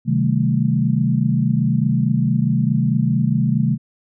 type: chord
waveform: sine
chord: A half-diminished seventh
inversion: first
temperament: equal with one note detuned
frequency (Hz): 130.81 / 155.56 / 191.85 / 220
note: C3 / Eb3 / G3 / A3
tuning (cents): 0 / 0 / -37 / 0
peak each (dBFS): -19 / -20 / -22 / -20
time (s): 0.05-3.78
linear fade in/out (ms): 50
effects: none